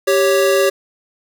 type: tone pair together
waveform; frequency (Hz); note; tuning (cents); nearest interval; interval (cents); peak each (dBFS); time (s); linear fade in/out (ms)
square; 392 / 554.4; G4 / C#5; 0 / 0; tritone; 600; -15; 0.07-0.7; 10
effects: 7-bit